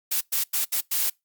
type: noise bursts at uneven times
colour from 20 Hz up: blue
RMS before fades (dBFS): -24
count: 5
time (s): 0.11-0.21 / 0.32-0.44 / 0.53-0.65 / 0.72-0.81 / 0.91-1.1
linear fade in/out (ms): 10
effects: noise-tail reverb RT60 0.2 s tail -25 dB re dry + Opus 48 kbps